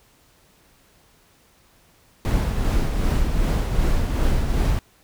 brown noise with tremolo, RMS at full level -18 dBFS, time 2.25-4.79 s, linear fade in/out 0 ms, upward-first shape triangle, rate 2.6 Hz, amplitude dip 45%, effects pink hiss -57 dBFS RMS until 5.03 s

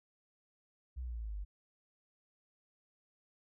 sine exponential sweep, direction down, 65.41 to 47.63 Hz, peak -38 dBFS, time 0.96-1.45 s, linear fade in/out 20 ms, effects none

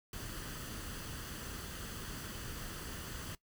pink noise with comb filter, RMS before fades -44 dBFS, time 0.13-3.35 s, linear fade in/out 2 ms, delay 0.65 ms, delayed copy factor +0.5, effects noise-tail reverb RT60 0.1 s tail -19 dB re dry

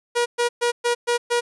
sawtooth tone bursts, 478.9 Hz, A#4, 47 cents sharp, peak -14 dBFS, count 6, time 0.15-1.41 s, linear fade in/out 20 ms, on 110 ms, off 120 ms, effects resampled to 24000 Hz

